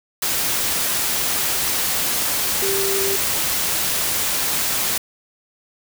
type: tone in noise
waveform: sine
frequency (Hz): 392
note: G4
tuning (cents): 0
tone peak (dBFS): -22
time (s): 2.62-3.16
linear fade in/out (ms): 5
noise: white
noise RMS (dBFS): -21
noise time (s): 0.22-4.98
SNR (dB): -4
effects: none